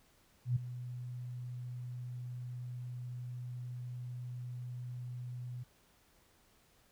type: tone with ADSR envelope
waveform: sine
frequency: 123.47 Hz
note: B2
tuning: in tune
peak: -26 dBFS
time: 0.45-5.64 s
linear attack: 110 ms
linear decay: 9 ms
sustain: -14 dB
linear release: 15 ms
effects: pink hiss -68 dBFS RMS until 6.91 s